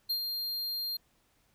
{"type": "tone with ADSR envelope", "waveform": "square", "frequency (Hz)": 4200, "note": "C8", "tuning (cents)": 6, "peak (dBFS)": -28, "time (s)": [0.09, 0.97], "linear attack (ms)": 15, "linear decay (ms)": 86, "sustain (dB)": -5, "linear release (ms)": 6, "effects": ["pink hiss -70 dBFS RMS until 1.54 s"]}